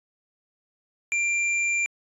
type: tone with hard clipping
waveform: sine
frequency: 2373 Hz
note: D7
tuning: 17 cents sharp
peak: -23 dBFS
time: 1.12-1.86 s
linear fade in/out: 0 ms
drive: 16 dB
effects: resampled to 24000 Hz